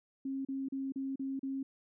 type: tone bursts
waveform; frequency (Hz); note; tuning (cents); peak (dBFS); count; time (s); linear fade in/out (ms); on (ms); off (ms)
sine; 269.6; C#4; -48; -34; 6; 0.25-1.63; 5; 200; 36
effects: none